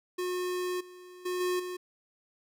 square tone with level steps, 361.7 Hz, F#4, 39 cents flat, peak -31 / -48 / -31 / -28 / -36 dBFS, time 0.18-1.77 s, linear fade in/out 10 ms, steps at 0.8 / 1.25 / 1.4 / 1.59 s, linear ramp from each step 10 ms, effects none

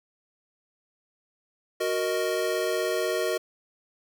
square chord, D# minor, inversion first, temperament equal, 370 / 466.2 / 622.3 Hz, F#4 / A#4 / D#5, 0 / 0 / 0 cents, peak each -30 dBFS, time 1.8-3.38 s, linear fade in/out 10 ms, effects none

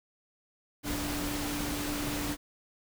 sine tone in noise, 292.3 Hz, D4, 8 cents flat, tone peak -35 dBFS, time 0.83-2.37 s, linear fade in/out 50 ms, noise pink, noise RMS -35 dBFS, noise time 0.83-2.37 s, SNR -3 dB, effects none

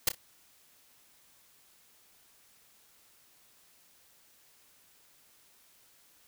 white noise with echo, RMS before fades -24 dBFS, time 0.07-0.09 s, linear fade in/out 5 ms, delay 30 ms, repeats 2, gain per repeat -12 dB, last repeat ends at 0.15 s, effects white hiss -63 dBFS RMS until 6.27 s

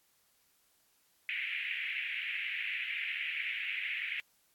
pink band-pass noise, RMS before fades -37 dBFS, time 1.29-4.2 s, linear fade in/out 0 ms, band 2000 to 2700 Hz, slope 48 dB/octave, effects white hiss -71 dBFS RMS until 4.54 s + AAC 64 kbps

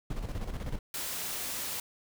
brown noise with tremolo, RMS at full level -33 dBFS, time 0.1-0.79 s, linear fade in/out 5 ms, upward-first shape square, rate 16 Hz, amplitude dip 55%
white noise, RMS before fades -36 dBFS, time 0.94-1.8 s, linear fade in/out 2 ms
effects none

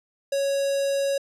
square tone with notch filter, 554.4 Hz, C#5, in tune, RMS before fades -24 dBFS, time 0.32-1.18 s, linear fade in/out 5 ms, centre 2000 Hz, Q 0.98, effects low-pass 10000 Hz 12 dB/octave

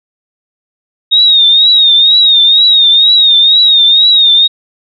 sine tone with vibrato, 3729 Hz, A#7, in tune, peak -3 dBFS, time 1.11-4.48 s, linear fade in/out 20 ms, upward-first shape triangle, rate 2.1 Hz, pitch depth 96 cents each way, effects none

